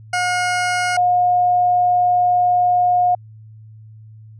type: tone pair in turn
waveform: 20% pulse / sine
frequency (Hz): 720 / 717.3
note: F#5 / F5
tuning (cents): -47 / +46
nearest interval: unison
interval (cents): 7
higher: first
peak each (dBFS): -12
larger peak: neither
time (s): 0.13-0.97 / 0.97-3.15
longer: second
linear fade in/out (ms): 5
effects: added 109 Hz sine -38 dBFS peak until 4.39 s + resampled to 22050 Hz